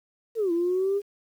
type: linear two-way sweep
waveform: sine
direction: down then up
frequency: 471.8 to 333.4 to 409.3 Hz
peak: -21 dBFS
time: 0.35-1.02 s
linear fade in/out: 50 ms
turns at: 0.52 s
effects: tanh soft clip ceiling -17 dBFS + 9-bit